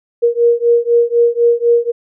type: beating tone pair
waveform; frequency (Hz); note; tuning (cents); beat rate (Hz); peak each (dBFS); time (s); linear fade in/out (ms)
sine; 470 / 474; A#4 / A#4; +14 / +29; 4; -12; 0.22-1.92; 20
effects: none